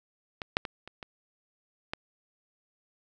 clicks, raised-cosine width 0.3 ms, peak -19 / -7 / -18 / -27 / -24 / -16 dBFS, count 6, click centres 0.418 / 0.569 / 0.652 / 0.876 / 1.028 / 1.935 s, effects none

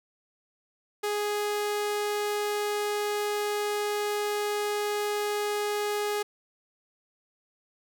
sawtooth tone, 415.3 Hz, G#4, in tune, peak -23 dBFS, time 1.03-6.23 s, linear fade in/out 10 ms, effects none

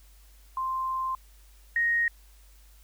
sine tone pair in turn, 1046.5 / 1869.4 Hz, C6 / A#6, 0 / +4 cents, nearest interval minor seventh, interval 1004 cents, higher second, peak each -27 / -22 dBFS, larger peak second, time 0.57-1.15 / 1.76-2.08 s, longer first, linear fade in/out 2 ms, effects added 50 Hz sine -52 dBFS peak until 2.83 s + white hiss -61 dBFS RMS until 2.83 s

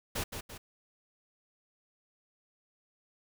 pink noise with echo, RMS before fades -34 dBFS, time 0.15-0.24 s, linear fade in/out 10 ms, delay 170 ms, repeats 2, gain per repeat -6 dB, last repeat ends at 0.58 s, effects none

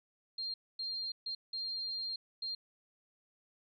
sine tone bursts at uneven times, 4197 Hz, C8, 5 cents sharp, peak -36 dBFS, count 5, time 0.38-0.54 / 0.79-1.12 / 1.26-1.35 / 1.53-2.16 / 2.42-2.55 s, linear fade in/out 5 ms, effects none

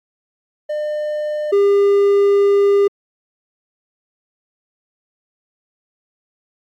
triangle tone pair in turn, 602 / 401.8 Hz, D5 / G4, +43 / +43 cents, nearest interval perfect fifth, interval 700 cents, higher first, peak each -17 / -8 dBFS, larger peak second, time 0.69-1.52 / 1.52-2.88 s, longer second, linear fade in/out 10 ms, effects AAC 64 kbps

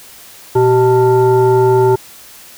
sine tone with frequency modulation, 383.6 Hz, G4, 37 cents flat, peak -7 dBFS, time 0.55-1.96 s, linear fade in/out 10 ms, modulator 504 Hz, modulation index 0.82, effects white hiss -38 dBFS RMS until 2.57 s

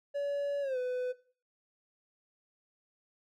triangle tone with pitch glide, 569 to 501.1 Hz, C#5 to B4, +45 to +25 cents, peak -29 dBFS, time 0.14-1.13 s, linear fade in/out 20 ms, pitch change -220 cents, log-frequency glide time 0.61-0.78 s, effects noise-tail reverb RT60 0.4 s tail -17 dB re dry

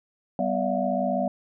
sine tone cluster, 194.5 / 248.9 / 578 / 664 / 719 Hz, G3 / B3 / D5 / E5 / F#5, -13 / +14 / -28 / +12 / -50 cents, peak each -29 dBFS, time 0.39-1.28 s, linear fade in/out 2 ms, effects none

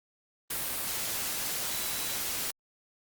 sine tone in noise, 3951 Hz, B7, in tune, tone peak -43 dBFS, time 1.7-2.15 s, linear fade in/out 5 ms, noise white, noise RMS -33 dBFS, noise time 0.5-2.51 s, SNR -13 dB, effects Opus 32 kbps

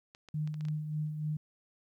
clicks, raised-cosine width 0.2 ms, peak -34 dBFS, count 7, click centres 0.149 / 0.287 / 0.475 / 0.542 / 0.609 / 0.652 / 0.685 s
sine tone with tremolo, 152.6 Hz, D#3, 33 cents flat, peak -30 dBFS, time 0.34-1.37 s, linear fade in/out 5 ms, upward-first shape sine, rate 3.4 Hz, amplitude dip 50%
effects 12-bit

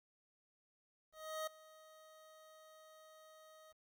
25% pulse tone with ADSR envelope, 628 Hz, D#5, 16 cents sharp, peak -35 dBFS, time 1.12-3.73 s, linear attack 350 ms, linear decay 6 ms, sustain -20 dB, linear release 19 ms, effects 12-bit

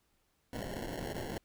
blue noise with sample-and-hold, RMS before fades -40 dBFS, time 0.53-1.38 s, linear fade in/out 2 ms, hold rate 1225 Hz, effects pink hiss -75 dBFS RMS until 1.44 s

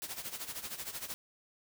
white noise with tremolo, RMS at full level -39 dBFS, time 0.02-1.14 s, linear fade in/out 0 ms, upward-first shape sine, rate 13 Hz, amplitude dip 75%, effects none

